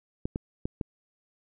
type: clicks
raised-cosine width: 3 ms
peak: -17 dBFS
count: 4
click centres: 0.255 / 0.359 / 0.655 / 0.812 s
effects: none